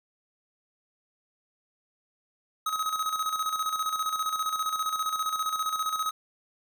square tone with tremolo, 1270 Hz, D#6, 35 cents sharp, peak -26 dBFS, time 2.66-6.11 s, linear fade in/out 5 ms, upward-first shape square, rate 15 Hz, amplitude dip 55%, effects none

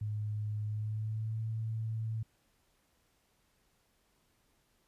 sine tone with pitch glide, 105.8 to 111.32 Hz, G#2 to A2, +33 to +21 cents, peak -33 dBFS, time 0.01-2.23 s, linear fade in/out 5 ms, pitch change +88 cents, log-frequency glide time 0.64-1.42 s, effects pink hiss -73 dBFS RMS until 4.87 s + resampled to 32000 Hz

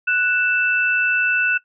sine tone pair together, 1480 / 2648 Hz, F#6 / E7, 0 / +7 cents, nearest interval minor seventh, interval 1007 cents, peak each -17 / -20 dBFS, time 0.07-1.58 s, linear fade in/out 10 ms, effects noise-tail reverb RT60 0.1 s tail -17 dB re dry

